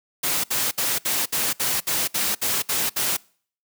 white noise bursts, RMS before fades -23 dBFS, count 11, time 0.23-3.17 s, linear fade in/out 10 ms, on 210 ms, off 63 ms, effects noise-tail reverb RT60 0.5 s tail -25 dB re dry + high-pass 100 Hz 12 dB/octave

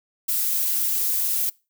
violet noise with flanger, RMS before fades -23 dBFS, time 0.28-1.5 s, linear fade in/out 10 ms, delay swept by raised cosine 1.8 to 6.8 ms, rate 3.1 Hz, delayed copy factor +0.95, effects noise-tail reverb RT60 0.3 s tail -24 dB re dry

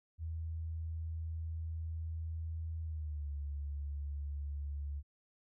sine tone with pitch glide, 81 to 71.75 Hz, E2 to D2, -30 to -40 cents, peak -37 dBFS, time 0.18-5.03 s, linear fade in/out 50 ms, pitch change -210 cents, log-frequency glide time 2.82-3.3 s, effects none

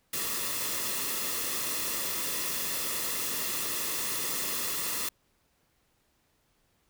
white noise with comb filter, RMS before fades -32 dBFS, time 0.13-5.09 s, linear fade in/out 5 ms, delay 1.3 ms, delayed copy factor -0.55, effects pink hiss -71 dBFS RMS until 6.89 s

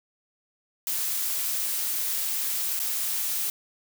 blue noise with dropouts, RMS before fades -28 dBFS, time 0.87-3.5 s, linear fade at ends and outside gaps 1 ms, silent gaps 2.792-2.799 s, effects none

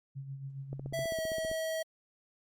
sine tone with tremolo, 136.6 Hz, C#3, 25 cents flat, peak -37 dBFS, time 0.15-1.05 s, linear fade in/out 20 ms, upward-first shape sine, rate 7.3 Hz, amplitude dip 55%
click train, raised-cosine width 2 ms, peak -29 dBFS, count 13, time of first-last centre 0.73-1.514 s, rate 15.3 Hz
square tone with pitch glide, 659.3 to 642.8 Hz, E5 to E5, 0 to -44 cents, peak -33 dBFS, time 0.93-1.83 s, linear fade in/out 10 ms, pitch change -44 cents, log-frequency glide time 1.07-1.19 s
effects Opus 48 kbps

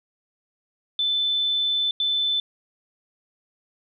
sine tone bursts at uneven times, 3520 Hz, A7, in tune, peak -20 dBFS, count 2, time 0.99-1.91 / 2-2.4 s, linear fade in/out 2 ms, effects none

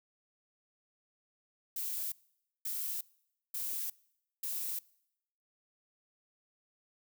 violet noise bursts, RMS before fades -37 dBFS, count 4, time 1.76-4.79 s, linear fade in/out 5 ms, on 360 ms, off 530 ms, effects noise-tail reverb RT60 0.8 s tail -24 dB re dry

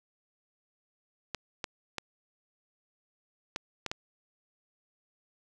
clicks, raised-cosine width 0.2 ms, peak -16 dBFS, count 6, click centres 1.347 / 1.642 / 1.983 / 3.561 / 3.863 / 3.915 s, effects none

